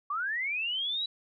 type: linear sweep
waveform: sine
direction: up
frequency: 1116 to 3951 Hz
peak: -29 dBFS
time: 0.1-1.06 s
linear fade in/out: 5 ms
effects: none